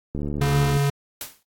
click train, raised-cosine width 3 ms, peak -16 dBFS, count 46, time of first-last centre 0.15-0.767 s, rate 72.9 Hz
square tone, 141.1 Hz, C#3, 31 cents sharp, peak -19 dBFS, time 0.41-0.9 s, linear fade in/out 5 ms
white noise with exponential decay, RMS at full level -29 dBFS, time 1.21-1.43 s, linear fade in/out 1 ms, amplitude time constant 47 ms
effects AAC 64 kbps

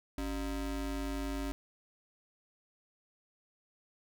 square ring-modulated tone, 164.1 Hz, E3, 8 cents flat, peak -32 dBFS, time 0.18-1.52 s, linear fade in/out 0 ms, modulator 114 Hz, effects none

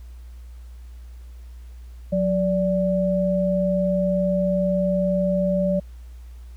sine tone pair together, 182.1 / 583 Hz, F#3 / D5, -27 / -13 cents, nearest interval octave + minor sixth, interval 2014 cents, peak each -21 dBFS, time 2.12-5.8 s, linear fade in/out 10 ms, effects added 60 Hz sine -37 dBFS peak until 6.56 s + pink hiss -59 dBFS RMS until 6.56 s

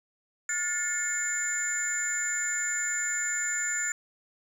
sine tone cluster, 1425 / 1756 / 2166 / 7130 Hz, F6 / A6 / C#7 / A8, +34 / -4 / -41 / +22 cents, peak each -34 / -32 / -38 / -29 dBFS, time 0.49-3.92 s, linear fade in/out 2 ms, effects tanh soft clip ceiling -19 dBFS + 9-bit

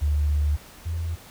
sine tone pair in turn, 73.8 / 83.1 Hz, D2 / E2, +9 / +15 cents, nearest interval major second, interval 206 cents, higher second, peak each -19 / -25 dBFS, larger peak first, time 0.01-0.57 / 0.85-1.16 s, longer first, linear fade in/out 20 ms, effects pink hiss -47 dBFS RMS until 1.3 s

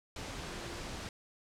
sine tone in noise, 344.3 Hz, F4, 25 cents flat, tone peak -49 dBFS, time 0.49-0.81 s, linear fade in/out 2 ms, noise pink, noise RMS -42 dBFS, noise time 0.16-1.09 s, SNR -10 dB, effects low-pass 7000 Hz 12 dB/octave

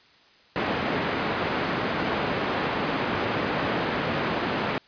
pink band-pass noise, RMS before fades -27 dBFS, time 0.56-4.78 s, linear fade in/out 0 ms, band 170 to 2400 Hz, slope 12 dB/octave, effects white hiss -56 dBFS RMS until 4.87 s + resampled to 11025 Hz

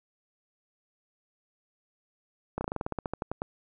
slowing click train, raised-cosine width 1 ms, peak -17 dBFS, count 15, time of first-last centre 2.58-3.419 s, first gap 30 ms, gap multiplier 1.1, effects none

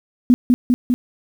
sine tone with echo, 246.9 Hz, B3, in tune, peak -7 dBFS, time 0.3-0.34 s, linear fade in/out 0 ms, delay 200 ms, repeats 3, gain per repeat -2 dB, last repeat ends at 0.94 s, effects 7-bit

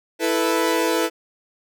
sawtooth chord, E suspended fourth, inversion none, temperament equal, 329.6 / 440 / 493.9 Hz, E4 / A4 / B4, 0 / 0 / 0 cents, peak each -18 / -20 / -19 dBFS, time 0.19-1.1 s, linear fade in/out 50 ms, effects none

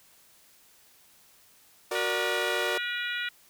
sawtooth chord, Gb augmented, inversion none, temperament equal with one note detuned, 370 / 466.2 / 590.4 Hz, Gb4 / Bb4 / D5, 0 / 0 / +9 cents, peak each -29 dBFS, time 1.91-2.78 s, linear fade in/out 5 ms
harmonic tone, 482.4 Hz, B4, 41 cents flat, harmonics 3 / 4 / 5 / 6 / 7 / 8, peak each -33 / -35 / -37 / -39 / -40 / -41 dBFS, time 1.95-3.29 s, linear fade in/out 5 ms
effects white hiss -59 dBFS RMS until 3.49 s

